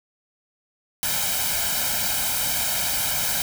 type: noise with comb filter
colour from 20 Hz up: white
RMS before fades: -24 dBFS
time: 1.03-3.42 s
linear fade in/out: 0 ms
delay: 1.3 ms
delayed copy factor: +0.75
effects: none